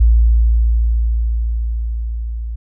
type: tone with level ramp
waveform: sine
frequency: 56.9 Hz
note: A#1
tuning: 41 cents flat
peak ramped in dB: -6 to -21 dBFS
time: 0-2.56 s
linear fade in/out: 10 ms
effects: none